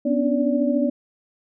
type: tone cluster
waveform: sine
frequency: 248.2 / 281.6 / 295.6 / 577 Hz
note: B3 / C#4 / D4 / D5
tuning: +9 / +27 / +11 / -31 cents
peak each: -21 / -24 / -25 / -24 dBFS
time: 0.05-0.9 s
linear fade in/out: 10 ms
effects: none